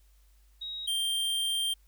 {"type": "tone pair in turn", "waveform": ["sine", "square"], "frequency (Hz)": [3800, 3172], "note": ["A#7", "G7"], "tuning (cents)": [33, 20], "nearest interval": "minor third", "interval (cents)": 313, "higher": "first", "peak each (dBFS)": [-35, -28], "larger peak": "second", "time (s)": [[0.61, 0.87], [0.87, 1.74]], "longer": "second", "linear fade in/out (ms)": 10, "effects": ["added 50 Hz sine -58 dBFS peak until 1.87 s", "white hiss -70 dBFS RMS until 1.87 s"]}